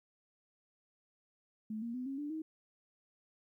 sine tone with pitch steps, 216.9 / 233.8 / 252 / 271.7 / 292.9 / 315.7 Hz, A3 / A#3 / B3 / C#4 / D4 / D#4, -25 / +5 / +35 / -35 / -5 / +25 cents, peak -37 dBFS, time 1.7-2.42 s, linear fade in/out 5 ms, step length 120 ms, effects 13-bit

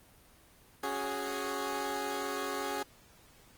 15% pulse chord, C# suspended fourth, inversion none, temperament equal, 277.2 / 370 / 415.3 Hz, C#4 / F#4 / G#4, 0 / 0 / 0 cents, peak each -33 / -33 / -30 dBFS, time 0.83-2.83 s, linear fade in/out 5 ms, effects pink hiss -60 dBFS RMS until 3.57 s + Opus 24 kbps

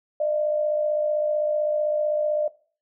sine tone pair together, 602.3 / 658 Hz, D5 / E5, +44 / -3 cents, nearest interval major second, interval 153 cents, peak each -21 / -29 dBFS, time 0.2-2.48 s, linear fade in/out 5 ms, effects noise-tail reverb RT60 0.4 s tail -19 dB re dry

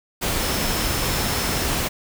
sine tone in noise, 5280 Hz, E8, 2 cents sharp, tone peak -33 dBFS, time 0.39-1.66 s, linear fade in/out 20 ms, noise pink, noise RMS -23 dBFS, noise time 0.21-1.89 s, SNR -13 dB, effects none

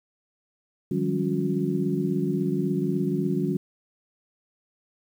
sine tone cluster, 154.5 / 181.7 / 198.3 / 279 / 362.2 Hz, D#3 / F#3 / G3 / C#4 / F#4, -12 / -31 / +20 / +11 / -37 cents, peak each -29 dBFS, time 0.91-3.57 s, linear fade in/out 5 ms, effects 9-bit

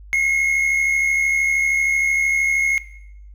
triangle tone pair together, 2093 / 2166 Hz, C7 / C#7, 0 / -41 cents, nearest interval minor second, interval 59 cents, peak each -23 / -14 dBFS, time 0.13-2.78 s, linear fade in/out 0 ms, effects noise-tail reverb RT60 0.8 s tail -17 dB re dry + added 50 Hz sine -38 dBFS peak until 3.34 s

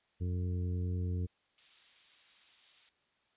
harmonic tone, 89.8 Hz, F2, 49 cents sharp, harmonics 1 / 2 / 3 / 4 / 5, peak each -32 / -42 / -47 / -50 / -50 dBFS, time 0.2-1.27 s, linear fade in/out 20 ms
violet noise, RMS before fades -46 dBFS, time 1.58-2.89 s, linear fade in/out 0 ms
effects white hiss -74 dBFS RMS until 3.36 s + resampled to 8000 Hz

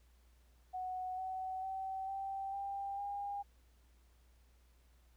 sine tone with pitch steps, 740 / 752.9 / 766.1 / 779.5 / 793.1 / 807 Hz, F#5 / F#5 / G5 / G5 / G5 / G#5, 0 / +30 / -40 / -10 / +20 / -50 cents, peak -38 dBFS, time 0.73-3.43 s, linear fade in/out 20 ms, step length 450 ms, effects added 60 Hz sine -64 dBFS peak until 5.16 s + pink hiss -74 dBFS RMS until 5.16 s

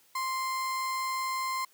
35% pulse tone, 1046.5 Hz, C6, in tune, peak -28 dBFS, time 0.15-1.65 s, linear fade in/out 5 ms, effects white hiss -63 dBFS RMS until 1.73 s + high-pass 150 Hz 12 dB/octave

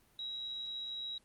sine tone, 3856 Hz, B7, 42 cents flat, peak -38 dBFS, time 0.19-1.18 s, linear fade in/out 2 ms, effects pink hiss -68 dBFS RMS until 1.24 s + Opus 32 kbps

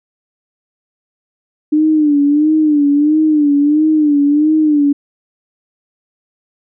sine tone with vibrato, 298.7 Hz, D4, 29 cents sharp, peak -8 dBFS, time 1.72-4.93 s, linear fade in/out 10 ms, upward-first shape sine, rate 1.5 Hz, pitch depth 81 cents each way, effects none

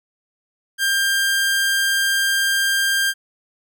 sawtooth tone, 1594 Hz, G6, 28 cents sharp, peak -13 dBFS, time 0.78-3.14 s, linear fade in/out 50 ms, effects none

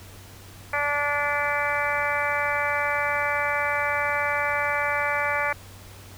harmonic tone, 290 Hz, D4, 22 cents flat, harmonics 2 / 3 / 4 / 5 / 6 / 7 / 8, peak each -30 / -30 / -30 / -30 / -30 / -30 / -30 dBFS, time 0.73-5.53 s, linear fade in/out 5 ms, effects added 96 Hz sine -45 dBFS peak until 6.17 s + pink hiss -47 dBFS RMS until 6.17 s

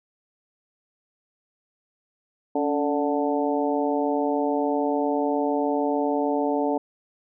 harmonic tone with a mistuned harmonic, 146.83 Hz, D3, in tune, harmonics 2 / 3 / 4 / 5 / 6, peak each -25 / -27 / -28 / -29 / -30 dBFS, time 2.55-6.78 s, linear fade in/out 5 ms, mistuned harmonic 2, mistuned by -60 cents, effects none

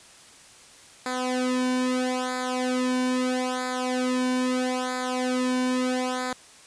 sawtooth tone with flanger, 253.4 Hz, B3, 45 cents sharp, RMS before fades -26 dBFS, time 1.06-6.33 s, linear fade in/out 0 ms, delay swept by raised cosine 0.34 to 1.54 ms, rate 0.77 Hz, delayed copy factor -0.95, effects white hiss -50 dBFS RMS until 6.66 s + resampled to 22050 Hz

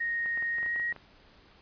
sine tone with pitch glide, 1864.7 to 1891.8 Hz, A#6 to A#6, 0 to +25 cents, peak -28 dBFS, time 0-0.93 s, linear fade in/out 10 ms, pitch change +25 cents, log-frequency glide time 0.5-0.8 s
clicks, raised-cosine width 0.5 ms, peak -30 dBFS, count 10, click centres 0.26 / 0.375 / 0.425 / 0.584 / 0.63 / 0.662 / 0.761 / 0.798 / 0.925 / 0.963 s
effects pink hiss -58 dBFS RMS until 1.61 s + resampled to 11025 Hz

